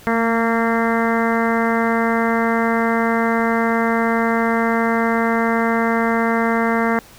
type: harmonic tone with a mistuned harmonic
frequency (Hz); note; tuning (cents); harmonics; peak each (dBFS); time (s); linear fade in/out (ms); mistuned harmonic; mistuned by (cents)
229.3; A#3; -28; 1 / 2 / 3 / 4 / 5 / 6 / 7 / 8 / 9; -19 / -22 / -24 / -25 / -26 / -27 / -27 / -28 / -29; 0.07-6.99; 0; 1; -18
effects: pink hiss -44 dBFS RMS until 7.18 s